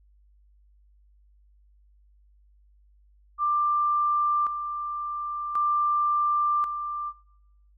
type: tone with tremolo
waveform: sine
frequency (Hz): 1185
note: D6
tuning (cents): +15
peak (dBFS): -21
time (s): 3.38-7.13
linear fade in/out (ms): 50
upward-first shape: square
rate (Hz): 0.46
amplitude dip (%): 60
effects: noise-tail reverb RT60 0.8 s tail -20 dB re dry + added 50 Hz sine -56 dBFS peak until 7.77 s